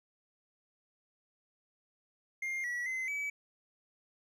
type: tone with pitch steps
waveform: triangle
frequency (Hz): 2115 / 1937 / 2055 / 2288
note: C7 / B6 / C7 / D7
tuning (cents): +18 / -34 / -32 / -46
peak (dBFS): -32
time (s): 2.42-3.3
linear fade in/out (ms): 5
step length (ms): 220
effects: none